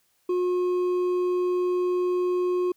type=tone with hard clipping; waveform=triangle; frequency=360 Hz; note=F#4; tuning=47 cents flat; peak=-23 dBFS; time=0.29-2.72 s; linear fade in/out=5 ms; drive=8 dB; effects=white hiss -68 dBFS RMS until 2.76 s